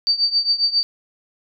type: tone with tremolo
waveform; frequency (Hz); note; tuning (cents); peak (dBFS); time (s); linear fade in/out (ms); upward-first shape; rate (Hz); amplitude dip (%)
sine; 4616; D8; -31; -12; 0.07-0.83; 0; triangle; 7.4; 90
effects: none